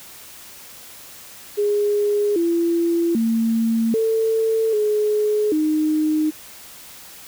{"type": "tone with pitch steps", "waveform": "sine", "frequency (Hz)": [412.9, 338.6, 226.7, 446, 422.5, 308.4], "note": ["G#4", "E4", "A#3", "A4", "G#4", "D#4"], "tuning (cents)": [-10, 46, -48, 23, 30, -15], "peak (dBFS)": -16, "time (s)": [1.57, 6.31], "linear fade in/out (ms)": 20, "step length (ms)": 790, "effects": ["white hiss -41 dBFS RMS until 7.27 s"]}